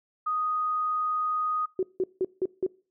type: tone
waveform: sine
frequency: 1244.5 Hz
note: D#6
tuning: in tune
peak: -25 dBFS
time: 0.26-1.66 s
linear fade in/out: 10 ms
type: tone bursts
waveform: sine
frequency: 373.3 Hz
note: F#4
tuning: 15 cents sharp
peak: -22 dBFS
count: 5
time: 1.79-2.665 s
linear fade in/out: 2 ms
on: 39 ms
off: 170 ms
effects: noise-tail reverb RT60 0.4 s tail -24 dB re dry